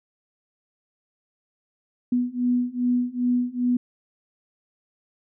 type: beating tone pair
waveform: sine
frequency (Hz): 244.8 / 247.3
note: B3 / B3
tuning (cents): -15 / +3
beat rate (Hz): 2.5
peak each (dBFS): -24 / -23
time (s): 2.12-3.77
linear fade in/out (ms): 5
effects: none